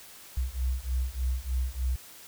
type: beating tone pair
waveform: sine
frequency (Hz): 61.74 / 65.04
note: B1 / C2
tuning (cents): 0 / -10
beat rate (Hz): 3.3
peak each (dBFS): -30 / -30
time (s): 0.37-1.96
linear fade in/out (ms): 5
effects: white hiss -49 dBFS RMS until 2.27 s